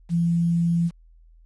sine tone with quantisation, 169.6 Hz, E3, 50 cents sharp, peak -18 dBFS, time 0.09-0.91 s, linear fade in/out 50 ms, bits 8, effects added 41 Hz sine -49 dBFS peak until 1.45 s + resampled to 24000 Hz

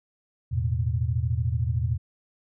sine chord, E suspended fourth, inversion none, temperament equal, 82.41 / 110 / 123.47 Hz, E2 / A2 / B2, 0 / 0 / 0 cents, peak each -27 dBFS, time 0.51-1.98 s, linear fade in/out 20 ms, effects none

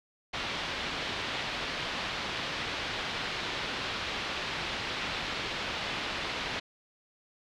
white low-pass noise, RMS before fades -35 dBFS, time 0.33-6.6 s, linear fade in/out 10 ms, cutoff 3900 Hz, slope 24 dB/octave, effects none

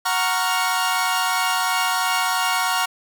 sawtooth chord, Gb major seventh, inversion none, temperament equal, 740 / 932.3 / 1108.7 / 1396.9 Hz, Gb5 / Bb5 / Db6 / F6, 0 / 0 / 0 / 0 cents, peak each -21 dBFS, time 0.05-2.86 s, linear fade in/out 10 ms, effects none

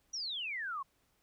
sine exponential sweep, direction down, 5920 to 1046.5 Hz, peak -36 dBFS, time 0.13-0.83 s, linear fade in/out 10 ms, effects pink hiss -74 dBFS RMS until 1.22 s

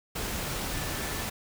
sine tone in noise, 1760 Hz, A6, in tune, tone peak -44 dBFS, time 0.72-1.22 s, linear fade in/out 10 ms, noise pink, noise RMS -33 dBFS, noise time 0.15-1.3 s, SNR -14 dB, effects none

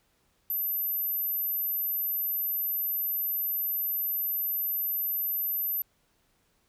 sine tone, 12140 Hz, F#9, 43 cents sharp, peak -27 dBFS, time 0.5-5.82 s, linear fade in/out 2 ms, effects pink hiss -70 dBFS RMS until 6.68 s

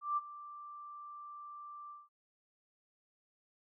sine tone with ADSR envelope, 1177 Hz, D6, 3 cents sharp, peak -29 dBFS, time 0.01-2.09 s, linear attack 160 ms, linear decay 30 ms, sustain -17 dB, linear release 190 ms, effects none

